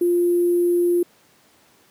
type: tone with sample-and-hold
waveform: sine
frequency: 349.2 Hz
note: F4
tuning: in tune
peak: -15 dBFS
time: 0.01-1.03 s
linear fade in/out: 5 ms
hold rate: 11025 Hz
effects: pink hiss -56 dBFS RMS until 1.9 s + high-pass 150 Hz 12 dB/octave